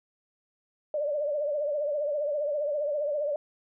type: tone with vibrato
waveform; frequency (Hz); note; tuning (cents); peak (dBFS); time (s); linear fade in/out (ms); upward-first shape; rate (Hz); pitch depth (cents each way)
sine; 587.3; D5; 0; -26; 0.94-3.36; 2; triangle; 15; 92
effects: none